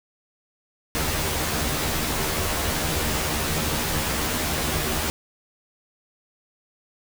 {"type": "noise with comb filter", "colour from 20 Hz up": "pink", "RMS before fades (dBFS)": -25, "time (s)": [0.95, 5.1], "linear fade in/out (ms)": 0, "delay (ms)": 13, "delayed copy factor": 1, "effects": []}